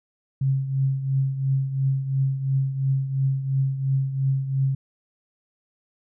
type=tone with tremolo; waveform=sine; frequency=135 Hz; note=C#3; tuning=45 cents flat; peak=-17 dBFS; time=0.41-4.75 s; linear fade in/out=5 ms; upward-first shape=triangle; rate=2.9 Hz; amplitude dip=70%; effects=none